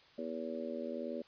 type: harmonic tone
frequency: 81 Hz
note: E2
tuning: 30 cents flat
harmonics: 3 / 4 / 5 / 6 / 7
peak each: -42 / -46 / -45 / -46 / -42 dBFS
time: 0.18-1.22 s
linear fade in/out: 5 ms
effects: white hiss -62 dBFS RMS until 1.27 s + resampled to 11025 Hz